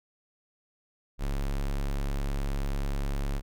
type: tone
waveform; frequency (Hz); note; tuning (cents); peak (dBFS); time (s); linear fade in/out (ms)
square; 34.77; C#1; +6; -28; 1.18-3.42; 50
effects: none